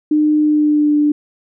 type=tone with pitch glide; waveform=sine; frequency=302.9 to 296.2 Hz; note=D#4 to D4; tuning=-46 to +15 cents; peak=-10 dBFS; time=0.11-1.12 s; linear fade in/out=5 ms; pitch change=-39 cents; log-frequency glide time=0.39-0.96 s; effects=none